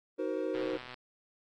triangle chord, C half-diminished seventh, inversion first, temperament just, 314 / 376.7 / 470.9 / 523.3 Hz, Eb4 / Gb4 / Bb4 / C5, +16 / +31 / +18 / 0 cents, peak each -35 dBFS, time 0.18-0.78 s, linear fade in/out 20 ms
click train, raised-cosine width 0.3 ms, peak -29 dBFS, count 50, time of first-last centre 0.55-0.942 s, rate 125 Hz
effects AAC 32 kbps

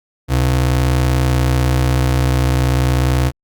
square ring-modulated tone, 98.7 Hz, G2, 12 cents sharp, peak -10 dBFS, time 0.28-3.32 s, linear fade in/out 50 ms, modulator 30.2 Hz, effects Opus 48 kbps

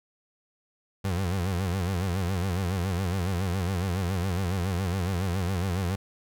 30% pulse tone with vibrato, 91.7 Hz, F#2, 15 cents flat, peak -23 dBFS, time 1.04-5.96 s, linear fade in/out 10 ms, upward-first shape sine, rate 7.2 Hz, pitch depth 130 cents each way, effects none

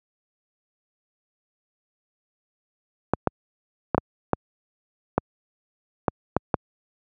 clicks, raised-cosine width 1 ms, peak -4 dBFS, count 9, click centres 3.136 / 3.273 / 3.947 / 3.98 / 4.333 / 5.18 / 6.082 / 6.366 / 6.542 s, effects high-pass 80 Hz 12 dB/octave

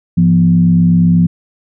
sine tone with frequency modulation, 172.2 Hz, F3, 24 cents flat, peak -6 dBFS, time 0.17-1.27 s, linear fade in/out 10 ms, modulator 68.2 Hz, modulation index 0.61, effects none

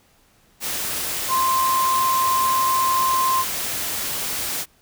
sine tone in noise, 1046.5 Hz, C6, in tune, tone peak -17 dBFS, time 1.28-3.45 s, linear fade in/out 50 ms, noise white, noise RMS -26 dBFS, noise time 0.6-4.66 s, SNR +6 dB, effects pink hiss -58 dBFS RMS until 4.81 s

